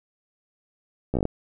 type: slowing click train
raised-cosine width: 2 ms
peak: -11 dBFS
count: 7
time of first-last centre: 1.14-1.254 s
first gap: 14 ms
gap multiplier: 1.12
effects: none